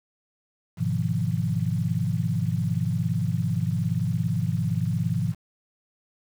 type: chord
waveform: sine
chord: F half-diminished seventh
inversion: first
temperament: just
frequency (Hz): 104.77 / 125.72 / 157.15 / 174.61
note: Ab2 / Cb3 / Eb3 / F3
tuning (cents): +16 / +31 / +18 / 0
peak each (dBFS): -28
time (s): 0.77-5.35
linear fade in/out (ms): 50
effects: 8-bit